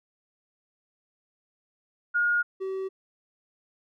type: tone pair in turn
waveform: sine / triangle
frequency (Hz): 1430 / 382.2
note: F6 / G4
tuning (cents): +41 / -44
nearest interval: octave + major seventh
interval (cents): 2285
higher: first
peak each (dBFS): -21 / -27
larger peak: first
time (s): 2.14-2.43 / 2.6-2.89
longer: neither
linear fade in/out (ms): 20
effects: none